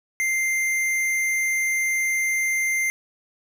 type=tone with tanh clipping; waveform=sine; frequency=2093 Hz; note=C7; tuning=in tune; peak=-22 dBFS; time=0.2-2.9 s; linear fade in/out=0 ms; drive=17 dB; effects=none